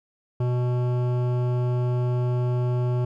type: tone with hard clipping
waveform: sine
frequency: 123.47 Hz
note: B2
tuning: in tune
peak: -23 dBFS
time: 0.4-3.05 s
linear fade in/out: 5 ms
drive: 14 dB
effects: none